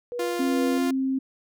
sine tone with tremolo, 484.5 Hz, B4, 33 cents flat, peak -26 dBFS, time 0.12-0.78 s, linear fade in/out 0 ms, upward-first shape triangle, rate 2.4 Hz, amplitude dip 85%
sawtooth tone, 349.2 Hz, F4, in tune, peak -23 dBFS, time 0.19-0.91 s, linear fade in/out 5 ms
sine tone with pitch glide, 267.1 to 265.4 Hz, C4 to C4, +36 to +25 cents, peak -22 dBFS, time 0.39-1.19 s, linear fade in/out 10 ms, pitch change -11 cents, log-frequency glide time 0.5-0.72 s
effects none

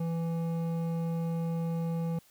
triangle tone with hard clipping, 166.2 Hz, E3, 15 cents sharp, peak -31 dBFS, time 0-2.19 s, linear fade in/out 5 ms, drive 14 dB, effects white hiss -62 dBFS RMS until 2.3 s

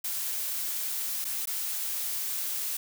blue noise with dropouts, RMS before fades -32 dBFS, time 0.04-2.77 s, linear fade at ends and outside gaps 5 ms, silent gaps 1.245-1.25 / 1.457-1.472 s, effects none

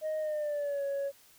sine tone with pitch glide, 622.3 to 557.6 Hz, D#5 to C#5, 0 to +10 cents, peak -28 dBFS, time 0.01-1.12 s, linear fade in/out 50 ms, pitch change -190 cents, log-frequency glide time 0.19-0.84 s, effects tanh soft clip ceiling -29 dBFS + white hiss -60 dBFS RMS until 1.38 s

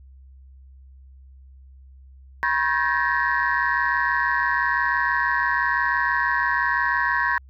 sine tone cluster, 975 / 1081 / 1565 / 1706 / 1873 Hz, B5 / C#6 / G6 / G#6 / A#6, -23 / -44 / -3 / +46 / +8 cents, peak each -25 dBFS, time 2.43-7.38 s, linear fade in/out 0 ms, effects tanh soft clip ceiling -11 dBFS + added 66 Hz sine -44 dBFS peak until 7.49 s

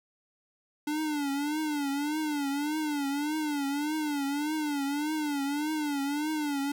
square tone with vibrato, 293.7 Hz, D4, in tune, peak -29 dBFS, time 0.87-6.72 s, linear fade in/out 5 ms, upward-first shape triangle, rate 1.7 Hz, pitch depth 120 cents each way, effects 10-bit

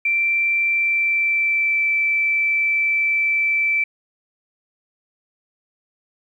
sine tone with pitch glide, 2349 to 2326 Hz, D7 to D7, 0 to -17 cents, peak -16 dBFS, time 0.05-3.84 s, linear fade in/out 5 ms, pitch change -17 cents, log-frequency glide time 0.69-1.87 s, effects 9-bit

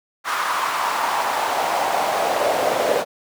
brown noise with high-pass filter sweep, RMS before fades -21 dBFS, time 0.24-3.05 s, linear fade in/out 50 ms, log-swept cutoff 1200 to 540 Hz, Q 3.1, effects none

